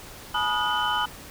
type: tone cluster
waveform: sine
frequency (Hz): 850 / 972 / 1241 / 1451 / 3021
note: G#5 / B5 / D#6 / F#6 / F#7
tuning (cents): +40 / -28 / -5 / -34 / +35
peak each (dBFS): -28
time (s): 0.34-1.06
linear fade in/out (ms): 10
effects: tanh soft clip ceiling -15 dBFS + pink hiss -43 dBFS RMS until 1.3 s